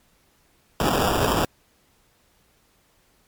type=noise with sample-and-hold; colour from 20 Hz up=white; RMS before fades=-21 dBFS; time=0.8-1.45 s; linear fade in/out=2 ms; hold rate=2100 Hz; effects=pink hiss -62 dBFS RMS until 3.27 s + MP3 96 kbps